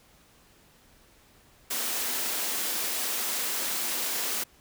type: high-pass noise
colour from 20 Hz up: white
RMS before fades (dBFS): -30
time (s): 1.7-4.44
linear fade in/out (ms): 10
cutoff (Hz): 200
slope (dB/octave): 96
effects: pink hiss -59 dBFS RMS until 4.6 s